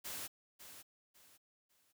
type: noise with echo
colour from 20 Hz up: white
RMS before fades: -44 dBFS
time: 0.04-0.28 s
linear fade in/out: 20 ms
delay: 550 ms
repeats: 3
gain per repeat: -10 dB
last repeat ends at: 1.93 s
effects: none